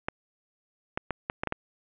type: clicks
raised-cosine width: 0.5 ms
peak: -13 dBFS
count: 7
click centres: 0.085 / 0.975 / 1.107 / 1.299 / 1.435 / 1.473 / 1.524 s
effects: resampled to 8000 Hz + 8-bit